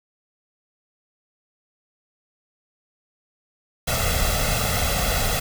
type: noise with comb filter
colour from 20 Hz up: pink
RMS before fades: -22 dBFS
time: 3.87-5.4 s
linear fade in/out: 10 ms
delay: 1.5 ms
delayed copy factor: +0.8
effects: none